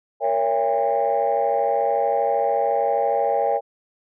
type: chord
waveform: sine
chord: A# diminished seventh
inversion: none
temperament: just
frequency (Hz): 466.2 / 559.4 / 671.3 / 805.5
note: A#4 / C#5 / E5 / G5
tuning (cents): 0 / +16 / +31 / +47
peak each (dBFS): -24 / -22 / -24 / -21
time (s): 0.2-3.61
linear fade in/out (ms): 50
effects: tanh soft clip ceiling -11 dBFS